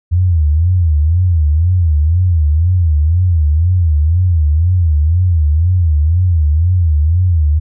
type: tone with vibrato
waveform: sine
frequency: 82.41 Hz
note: E2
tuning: in tune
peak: -8 dBFS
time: 0.11-7.6 s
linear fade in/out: 20 ms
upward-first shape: sine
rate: 2 Hz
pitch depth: 190 cents each way
effects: none